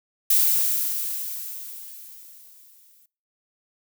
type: noise with exponential decay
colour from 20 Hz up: violet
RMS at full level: -17 dBFS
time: 0.3-3.06 s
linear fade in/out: 5 ms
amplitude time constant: 600 ms
effects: noise-tail reverb RT60 0.4 s tail -24 dB re dry